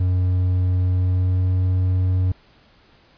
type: tone with pitch glide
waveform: triangle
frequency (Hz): 91.3 to 92.15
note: F#2 to F#2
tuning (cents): -23 to -7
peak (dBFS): -14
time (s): 0-2.32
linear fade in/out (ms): 5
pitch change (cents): +16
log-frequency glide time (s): 0.89-1.58
effects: pink hiss -54 dBFS RMS until 3.17 s + resampled to 11025 Hz